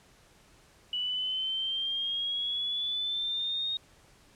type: exponential sweep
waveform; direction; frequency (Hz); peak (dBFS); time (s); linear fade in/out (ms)
sine; up; 2947 to 3729; -29; 0.93-3.77; 2
effects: pink hiss -60 dBFS RMS until 4.35 s + low-pass 10000 Hz 12 dB/octave